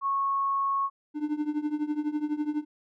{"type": "tone", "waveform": "sine", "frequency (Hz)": 1100, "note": "C#6", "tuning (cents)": -14, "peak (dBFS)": -24, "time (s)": [0.01, 0.9], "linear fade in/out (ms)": 50}
{"type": "tone with tremolo", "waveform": "triangle", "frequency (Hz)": 299.6, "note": "D4", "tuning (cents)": 35, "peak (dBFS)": -21, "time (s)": [1.14, 2.65], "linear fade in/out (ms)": 50, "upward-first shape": "triangle", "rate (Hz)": 12, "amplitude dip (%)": 90}
{"effects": []}